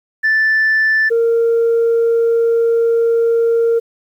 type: tone pair in turn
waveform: sine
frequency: 1760 / 462.1 Hz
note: A6 / A#4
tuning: 0 / -15 cents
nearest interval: octave + major seventh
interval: 2315 cents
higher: first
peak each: -9 dBFS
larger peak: neither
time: 0.23-1.1 / 1.1-3.8 s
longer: second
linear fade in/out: 20 ms
effects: tanh soft clip ceiling -8 dBFS + 8-bit